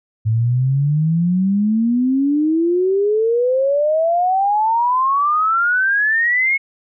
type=exponential sweep; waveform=sine; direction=up; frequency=107.9 to 2200 Hz; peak=-13 dBFS; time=0.25-6.58 s; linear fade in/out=20 ms; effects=none